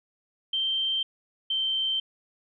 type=tone pair in turn; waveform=sine; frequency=3136 / 3118 Hz; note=G7 / G7; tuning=0 / -10 cents; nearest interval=unison; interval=10 cents; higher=first; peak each=-24 / -24 dBFS; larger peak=neither; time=0.53-1.03 / 1.5-2 s; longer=neither; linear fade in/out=5 ms; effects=none